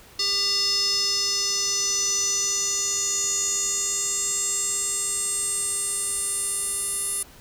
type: tone with band-pass filter sweep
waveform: square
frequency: 399 Hz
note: G4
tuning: 31 cents sharp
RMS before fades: -25 dBFS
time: 0.19-7.23 s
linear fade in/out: 5 ms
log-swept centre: 4900 to 10000 Hz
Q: 7.8
effects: pink hiss -49 dBFS RMS until 7.4 s